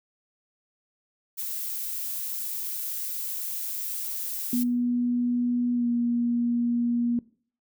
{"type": "noise", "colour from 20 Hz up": "violet", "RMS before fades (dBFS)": -32, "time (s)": [1.37, 4.64], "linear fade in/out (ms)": 20}
{"type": "tone with pitch glide", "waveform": "sine", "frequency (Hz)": [243.2, 238.3], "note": ["B3", "A#3"], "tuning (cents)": [-26, 38], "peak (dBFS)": -22, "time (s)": [4.53, 7.19], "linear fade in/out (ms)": 2, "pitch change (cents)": -36, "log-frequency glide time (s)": [5.74, 5.87]}
{"effects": ["noise-tail reverb RT60 0.5 s tail -21 dB re dry"]}